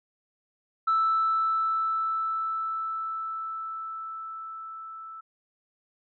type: tone with level ramp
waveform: sine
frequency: 1318.5 Hz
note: E6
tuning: in tune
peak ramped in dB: -19 to -39 dBFS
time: 0.87-5.21 s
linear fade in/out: 10 ms
effects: tanh soft clip ceiling -17 dBFS